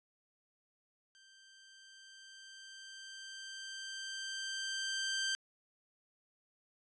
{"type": "tone with level ramp", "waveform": "15% pulse", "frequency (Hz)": 1568, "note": "G6", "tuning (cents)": 0, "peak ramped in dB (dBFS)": [-54, -26], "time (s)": [1.15, 5.35], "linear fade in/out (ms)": 0, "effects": ["resampled to 24000 Hz"]}